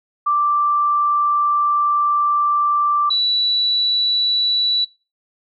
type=tone pair in turn; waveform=sine; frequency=1174.7 / 3943 Hz; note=D6 / B7; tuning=0 / -4 cents; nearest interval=octave + major sixth; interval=2096 cents; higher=second; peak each=-14 / -14 dBFS; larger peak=neither; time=0.26-3.1 / 3.1-4.85 s; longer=first; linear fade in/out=10 ms; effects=noise-tail reverb RT60 0.3 s tail -21 dB re dry